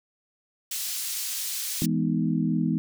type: high-pass noise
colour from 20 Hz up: pink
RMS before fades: -31 dBFS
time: 0.71-1.86 s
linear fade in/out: 5 ms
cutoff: 4600 Hz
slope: 12 dB/octave
type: chord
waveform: sine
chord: E major seventh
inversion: none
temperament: equal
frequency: 164.81 / 207.7 / 246.9 / 311.1 Hz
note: E3 / G#3 / B3 / D#4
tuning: 0 / 0 / 0 / 0 cents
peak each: -26 / -28 / -27 / -30 dBFS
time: 1.82-2.78 s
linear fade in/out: 0 ms
effects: none